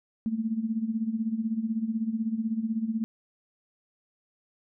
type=tone with tremolo; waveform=sine; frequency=223.1 Hz; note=A3; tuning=24 cents sharp; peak=-23 dBFS; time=0.26-3.04 s; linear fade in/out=0 ms; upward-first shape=sine; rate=16 Hz; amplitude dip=75%; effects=none